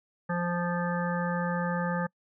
harmonic tone, 174.61 Hz, F3, in tune, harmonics 1 / 3 / 5 / 7 / 9 / 10, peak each -29 / -34 / -36 / -37 / -39 / -39 dBFS, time 0.29-2.07 s, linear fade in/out 10 ms, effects noise-tail reverb RT60 0.1 s tail -26 dB re dry

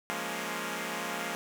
5% pulse chord, Bb minor seventh, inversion second, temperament equal with one note detuned, 174.61 / 209.1 / 233.1 / 277.2 Hz, F3 / Ab3 / Bb3 / Db4, 0 / +12 / 0 / 0 cents, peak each -28 / -27 / -27 / -29 dBFS, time 0.1-1.35 s, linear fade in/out 0 ms, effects none

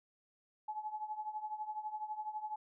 sine tone with tremolo, 855 Hz, A5, 50 cents flat, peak -35 dBFS, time 0.68-2.56 s, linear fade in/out 5 ms, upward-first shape triangle, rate 12 Hz, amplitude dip 85%, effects none

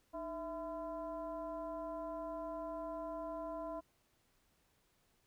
sine tone with frequency modulation, 659.3 Hz, E5, in tune, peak -40 dBFS, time 0.13-3.81 s, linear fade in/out 20 ms, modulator 354 Hz, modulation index 1, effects pink hiss -75 dBFS RMS until 5.26 s

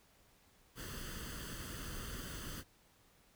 pink noise with comb filter, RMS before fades -45 dBFS, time 0.75-2.64 s, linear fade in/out 50 ms, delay 0.64 ms, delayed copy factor +0.7, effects pink hiss -68 dBFS RMS until 3.35 s

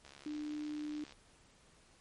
click train, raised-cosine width 0.2 ms, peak -36 dBFS, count 76, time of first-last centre 0.05-1.123 s, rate 69.9 Hz
sine tone, 299.8 Hz, D4, 36 cents sharp, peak -38 dBFS, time 0.26-1.04 s, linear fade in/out 2 ms
effects pink hiss -65 dBFS RMS until 2 s + MP3 48 kbps

